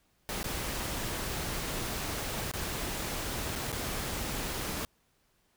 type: noise with dropouts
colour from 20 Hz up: pink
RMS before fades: -35 dBFS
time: 0.29-4.85 s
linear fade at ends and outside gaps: 0 ms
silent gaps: 0.43-0.442 / 2.514-2.537 / 3.554-3.559 / 3.719-3.727 s
effects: pink hiss -71 dBFS RMS until 5.56 s